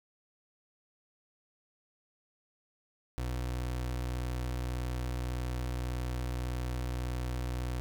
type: tone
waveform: 30% pulse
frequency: 61.74 Hz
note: B1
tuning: in tune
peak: -30 dBFS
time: 3.18-7.8 s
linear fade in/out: 0 ms
effects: none